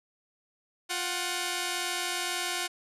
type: tone pair together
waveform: 5% pulse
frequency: 353.5 / 749 Hz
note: F4 / F#5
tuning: +21 / +21 cents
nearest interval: octave + minor second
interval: 1300 cents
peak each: -21 dBFS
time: 0.89-2.68 s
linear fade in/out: 20 ms
effects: resampled to 32000 Hz